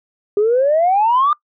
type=exponential sweep; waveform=sine; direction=up; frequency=401.5 to 1223 Hz; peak=-10 dBFS; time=0.37-1.33 s; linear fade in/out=2 ms; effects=noise-tail reverb RT60 0.1 s tail -23 dB re dry + tanh soft clip ceiling -7 dBFS